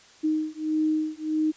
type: beating tone pair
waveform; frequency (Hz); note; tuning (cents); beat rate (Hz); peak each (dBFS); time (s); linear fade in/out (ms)
sine; 310 / 311.6; D#4 / D#4; -6 / +3; 1.6; -26 / -26; 0.23-1.52; 20
effects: white hiss -53 dBFS RMS until 1.56 s + resampled to 16000 Hz